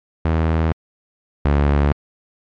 sawtooth tone pair in turn, 80.4 / 71.87 Hz, E2 / D2, -43 / -37 cents, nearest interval major second, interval 194 cents, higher first, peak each -11 / -9 dBFS, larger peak second, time 0.25-0.72 / 1.45-1.92 s, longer neither, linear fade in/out 0 ms, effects low-pass 2000 Hz 12 dB/octave + MP3 64 kbps

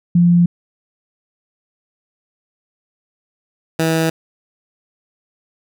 sine / 15% pulse tone pair in turn, 173.6 / 162.03 Hz, F3 / E3, -10 / -29 cents, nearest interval minor second, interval 119 cents, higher first, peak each -8 dBFS, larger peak neither, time 0.15-0.46 / 3.79-4.1 s, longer neither, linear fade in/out 5 ms, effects none

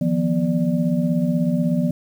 sine tone cluster, 158.8 / 175.1 / 243.6 / 589 Hz, D#3 / F3 / B3 / D5, +36 / +5 / -24 / +5 cents, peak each -25 / -20 / -21 / -29 dBFS, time 0.01-1.91 s, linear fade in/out 5 ms, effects 8-bit

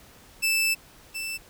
sawtooth tone pair in turn, 2640 / 2655 Hz, E7 / E7, +2 / +12 cents, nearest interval unison, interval 10 cents, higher second, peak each -18 / -27 dBFS, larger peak first, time 0.42-0.75 / 1.14-1.38 s, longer first, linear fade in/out 20 ms, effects pink hiss -52 dBFS RMS until 1.49 s

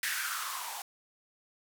violet noise with band-pass filter sweep, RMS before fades -36 dBFS, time 0.03-0.82 s, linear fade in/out 2 ms, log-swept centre 1800 to 780 Hz, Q 6, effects none

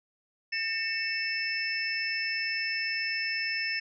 sine tone cluster, 1807 / 2211 / 2649 / 5280 Hz, A6 / C#7 / E7 / E8, +46 / -5 / +8 / +2 cents, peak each -33 / -36 / -34 / -34 dBFS, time 0.52-3.8 s, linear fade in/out 10 ms, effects none

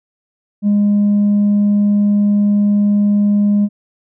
triangle tone with tanh clipping, 205.2 Hz, G#3, 21 cents flat, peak -10 dBFS, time 0.62-3.69 s, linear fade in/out 50 ms, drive 6 dB, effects none

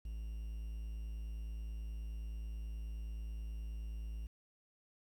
triangle tone with quantisation, 54.7 Hz, A1, 9 cents flat, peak -38 dBFS, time 0.05-4.27 s, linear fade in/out 5 ms, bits 11, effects none

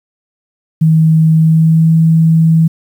sine tone with pitch glide, 159.5 to 162.19 Hz, D#3 to E3, +43 to -28 cents, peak -5 dBFS, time 0.81-2.68 s, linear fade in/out 10 ms, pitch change +29 cents, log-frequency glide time 1.33-1.92 s, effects 7-bit

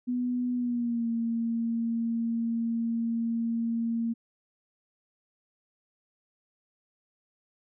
sine tone with pitch glide, 246.9 to 230.4 Hz, B3 to A#3, 0 to -20 cents, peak -26 dBFS, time 0.07-4.14 s, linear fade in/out 20 ms, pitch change -120 cents, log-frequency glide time 0.54-1.08 s, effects none

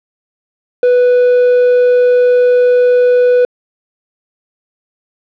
triangle tone with quantisation, 493.9 Hz, B4, in tune, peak -4 dBFS, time 0.83-3.45 s, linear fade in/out 2 ms, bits 5, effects low-pass 3000 Hz 12 dB/octave

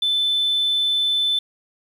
sine tone, 3520 Hz, A7, in tune, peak -16 dBFS, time 0.02-1.39 s, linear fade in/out 5 ms, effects tanh soft clip ceiling -13 dBFS + 8-bit

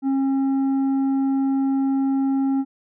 sine tone with tanh clipping, 270.6 Hz, C#4, 42 cents flat, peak -19 dBFS, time 0.02-2.65 s, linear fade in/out 50 ms, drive 6 dB, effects none

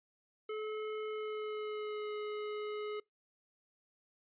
square tone with pitch glide, 430.6 to 421.5 Hz, A4 to G#4, -37 to +26 cents, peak -38 dBFS, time 0.49-3 s, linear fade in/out 5 ms, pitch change -37 cents, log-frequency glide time 1.09-2.12 s, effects noise-tail reverb RT60 0.2 s tail -26 dB re dry + resampled to 8000 Hz

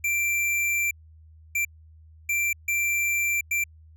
square tone bursts at uneven times, 2354 Hz, D7, 3 cents sharp, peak -23 dBFS, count 5, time 0.04-0.91 / 1.55-1.65 / 2.29-2.53 / 2.68-3.41 / 3.51-3.64 s, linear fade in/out 5 ms, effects added 79 Hz sine -48 dBFS peak until 3.96 s

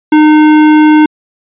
sine tone with tanh clipping, 305.7 Hz, D#4, 30 cents flat, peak -4 dBFS, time 0.12-1.06 s, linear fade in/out 5 ms, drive 18 dB, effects resampled to 8000 Hz

